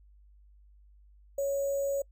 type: tone with sample-and-hold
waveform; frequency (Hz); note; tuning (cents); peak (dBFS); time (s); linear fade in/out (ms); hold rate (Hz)
sine; 556; C#5; +5; -27; 1.38-2.02; 5; 7350
effects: noise-tail reverb RT60 0.1 s tail -26 dB re dry + added 50 Hz sine -55 dBFS peak until 2.11 s